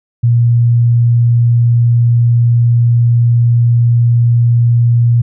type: tone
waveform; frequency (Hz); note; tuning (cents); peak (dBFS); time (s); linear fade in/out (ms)
sine; 118.6; A#2; +30; -6; 0.23-5.22; 10
effects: none